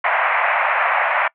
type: band-pass noise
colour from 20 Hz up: pink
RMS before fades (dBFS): -18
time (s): 0.04-1.28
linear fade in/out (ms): 5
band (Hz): 640 to 2400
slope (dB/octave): 48
effects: noise-tail reverb RT60 0.1 s tail -24 dB re dry